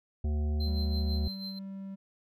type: harmonic tone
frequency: 75.1 Hz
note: D2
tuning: 39 cents sharp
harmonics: 1 / 3 / 5 / 7 / 9 / 10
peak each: -27 / -39 / -45 / -54 / -53 / -56 dBFS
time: 0.24-1.28 s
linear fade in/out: 5 ms
type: tone with tremolo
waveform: triangle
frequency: 4108 Hz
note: C8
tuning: 33 cents flat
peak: -36 dBFS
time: 0.6-1.59 s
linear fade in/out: 5 ms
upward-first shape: sine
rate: 6.1 Hz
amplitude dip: 65%
type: tone with pitch glide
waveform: triangle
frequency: 196 to 194.31 Hz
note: G3 to G3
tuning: 0 to -15 cents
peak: -36 dBFS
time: 0.66-1.96 s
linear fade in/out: 20 ms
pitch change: -15 cents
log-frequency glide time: 0.83-1.39 s
effects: none